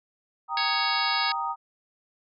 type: chord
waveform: sine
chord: Eb major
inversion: first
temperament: equal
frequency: 784 / 932.3 / 1244.5 Hz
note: G5 / Bb5 / Eb6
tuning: 0 / 0 / 0 cents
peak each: -33 / -30 / -30 dBFS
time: 0.48-1.56 s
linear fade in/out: 50 ms
type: harmonic tone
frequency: 554.4 Hz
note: C#5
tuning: in tune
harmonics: 3 / 4 / 5 / 6 / 7 / 8 / 9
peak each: -32 / -31 / -36 / -37 / -32 / -32 / -32 dBFS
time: 0.57-1.32 s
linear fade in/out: 2 ms
effects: none